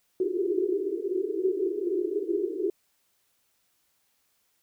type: band-pass noise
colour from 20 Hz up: pink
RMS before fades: -28 dBFS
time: 0.2-2.7 s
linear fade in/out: 2 ms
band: 340 to 410 Hz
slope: 96 dB/octave
effects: white hiss -71 dBFS RMS until 4.62 s